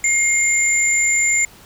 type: tone pair together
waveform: sine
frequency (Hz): 2130 / 7164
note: C7 / A8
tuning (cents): +30 / +30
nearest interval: octave + major sixth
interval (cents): 2100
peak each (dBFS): -16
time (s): 0.04-1.45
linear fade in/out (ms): 2
effects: tanh soft clip ceiling -6 dBFS + pink hiss -45 dBFS RMS until 1.65 s